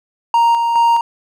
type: tone with tremolo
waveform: triangle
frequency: 932.3 Hz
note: A#5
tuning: in tune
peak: -7 dBFS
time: 0.34-1.01 s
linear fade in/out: 2 ms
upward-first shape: square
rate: 2.4 Hz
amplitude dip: 40%
effects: none